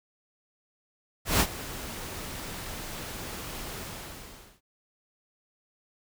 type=noise with ADSR envelope; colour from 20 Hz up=pink; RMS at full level=-21 dBFS; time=1.25-4.61 s; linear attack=150 ms; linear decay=62 ms; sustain=-17 dB; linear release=840 ms; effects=none